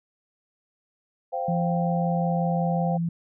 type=chord; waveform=sine; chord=C suspended fourth; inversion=none; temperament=equal; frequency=523.3 / 698.5 / 784 Hz; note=C5 / F5 / G5; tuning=0 / 0 / 0 cents; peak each=-30 dBFS; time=1.32-2.98 s; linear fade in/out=20 ms
type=tone with pitch glide; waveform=sine; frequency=170 to 168.34 Hz; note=F3 to E3; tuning=-46 to +37 cents; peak=-23 dBFS; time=1.48-3.09 s; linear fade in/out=5 ms; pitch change=-17 cents; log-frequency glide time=1.82-2.57 s
effects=none